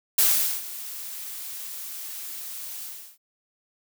blue noise with ADSR envelope, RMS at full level -18 dBFS, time 0.18-3.18 s, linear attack 6 ms, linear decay 430 ms, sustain -18 dB, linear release 350 ms, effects none

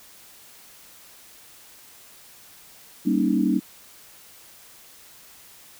sine chord, Eb dominant seventh, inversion first, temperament just, 194.45 / 233.3 / 280 / 311.1 Hz, G3 / Bb3 / Db4 / Eb4, -14 / +2 / +18 / 0 cents, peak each -24 dBFS, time 3.05-3.6 s, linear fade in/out 20 ms, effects white hiss -49 dBFS RMS until 5.79 s

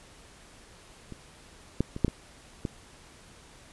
clicks, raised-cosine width 3 ms, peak -27 / -11 / -22 / -8 / -17 / -17 dBFS, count 6, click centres 1.123 / 1.806 / 1.964 / 2.047 / 2.081 / 2.652 s, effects pink hiss -53 dBFS RMS until 3.72 s + resampled to 24000 Hz

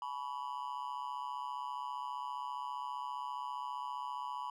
triangle tone with amplitude modulation, 987.8 Hz, B5, in tune, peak -32 dBFS, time 0.02-4.5 s, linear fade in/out 2 ms, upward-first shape sine, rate 135 Hz, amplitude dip 100%, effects none

